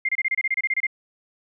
sine tone bursts, 2109 Hz, C7, 13 cents sharp, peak -19 dBFS, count 13, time 0.05-0.868 s, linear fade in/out 5 ms, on 38 ms, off 27 ms, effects none

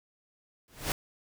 pink noise with exponential growth, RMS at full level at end -26 dBFS, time 0.68-0.92 s, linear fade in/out 1 ms, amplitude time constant 52 ms, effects none

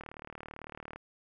click train, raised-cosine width 0.5 ms, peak -28 dBFS, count 37, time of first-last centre 0.01-0.96 s, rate 37.9 Hz, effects none

